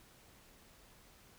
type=silence; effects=pink hiss -62 dBFS RMS until 1.38 s